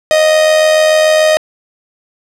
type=tone with amplitude modulation; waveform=45% pulse; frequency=622.3 Hz; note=D#5; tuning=in tune; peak=-5 dBFS; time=0.11-1.37 s; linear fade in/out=0 ms; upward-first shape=sine; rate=86.9 Hz; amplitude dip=40%; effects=low-pass 9000 Hz 12 dB/octave